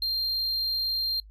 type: tone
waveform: triangle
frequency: 4186 Hz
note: C8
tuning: in tune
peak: -24 dBFS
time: 0.02-1.2 s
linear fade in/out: 2 ms
effects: noise-tail reverb RT60 0.1 s tail -25 dB re dry + added 51 Hz sine -46 dBFS peak until 1.3 s